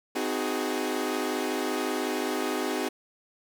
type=chord; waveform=sawtooth; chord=Ab dominant seventh; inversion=first; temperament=equal with one note detuned; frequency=257 / 311.1 / 370 / 415.3 Hz; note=C4 / Eb4 / Gb4 / Ab4; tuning=-31 / 0 / 0 / 0 cents; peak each=-29 dBFS; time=0.15-2.89 s; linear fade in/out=10 ms; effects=none